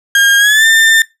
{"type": "tone with pitch glide", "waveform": "35% pulse", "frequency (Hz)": [1618, 1795.3], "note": ["G#6", "A6"], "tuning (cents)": [-46, 34], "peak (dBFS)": -4, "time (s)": [0.15, 1.02], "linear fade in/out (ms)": 2, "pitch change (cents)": 180, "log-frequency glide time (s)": [0.38, 0.65], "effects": ["noise-tail reverb RT60 0.2 s tail -20 dB re dry", "low-pass 12000 Hz 12 dB/octave"]}